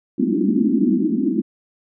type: band-pass noise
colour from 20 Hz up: pink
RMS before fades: -18 dBFS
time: 0.18-1.42 s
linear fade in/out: 10 ms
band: 190 to 350 Hz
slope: 96 dB/octave
effects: none